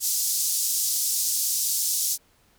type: band-pass noise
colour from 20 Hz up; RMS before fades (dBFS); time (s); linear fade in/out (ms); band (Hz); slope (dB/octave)
pink; -25; 0-2.18; 50; 5300 to 16000; 24
effects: pink hiss -62 dBFS RMS until 2.58 s